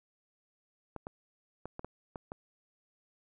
clicks, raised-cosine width 1 ms, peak -26 dBFS, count 7, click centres 0.963 / 1.069 / 1.656 / 1.794 / 1.846 / 2.158 / 2.319 s, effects none

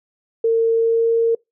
sine tone with pitch glide, 455.3 to 459 Hz, A#4 to A#4, -41 to -27 cents, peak -13 dBFS, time 0.44-1.35 s, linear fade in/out 5 ms, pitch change +14 cents, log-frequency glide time 0.74-1.1 s, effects noise-tail reverb RT60 0.2 s tail -26 dB re dry

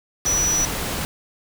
sine tone in noise, 5900 Hz, F#8, 6 cents flat, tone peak -18 dBFS, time 0.26-0.65 s, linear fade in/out 0 ms, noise pink, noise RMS -26 dBFS, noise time 0.25-1.05 s, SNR +5 dB, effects none

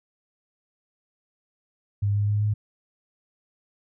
sine tone with pitch steps, 101.6 / 102.84 / 104.09 / 105.37 Hz, G#2 / G#2 / G#2 / G#2, -38 / -17 / +4 / +26 cents, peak -20 dBFS, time 2.02-2.54 s, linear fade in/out 10 ms, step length 130 ms, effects none

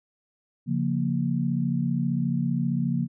sine chord, Bb minor, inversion first, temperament just, 139.85 / 174.81 / 233.1 Hz, Db3 / F3 / Bb3, +16 / +2 / 0 cents, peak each -27 dBFS, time 0.66-3.08 s, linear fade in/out 50 ms, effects none

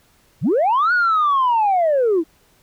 sine linear two-way sweep, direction up then down, 95.4 to 1480 to 302.9 Hz, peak -12 dBFS, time 0.41-2.24 s, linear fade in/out 50 ms, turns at 0.93 s, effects tanh soft clip ceiling -11 dBFS + pink hiss -57 dBFS RMS until 2.62 s

